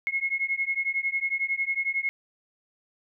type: beating tone pair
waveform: sine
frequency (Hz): 2164 / 2175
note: C#7 / C#7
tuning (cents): -42 / -33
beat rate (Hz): 11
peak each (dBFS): -28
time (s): 0.07-2.09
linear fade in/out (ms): 0
effects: none